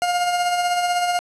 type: tone with tremolo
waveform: 40% pulse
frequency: 709 Hz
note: F5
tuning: 26 cents sharp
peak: -16 dBFS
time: 0.02-1.19 s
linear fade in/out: 0 ms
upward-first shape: sine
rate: 16 Hz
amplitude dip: 40%
effects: resampled to 24000 Hz + 7-bit